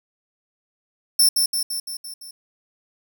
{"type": "tone with echo", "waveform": "15% pulse", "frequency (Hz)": 5370, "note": "E8", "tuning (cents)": 31, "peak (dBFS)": -7, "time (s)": [1.19, 1.29], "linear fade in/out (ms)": 5, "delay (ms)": 170, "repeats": 6, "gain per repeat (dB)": -4, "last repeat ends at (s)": 2.31, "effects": []}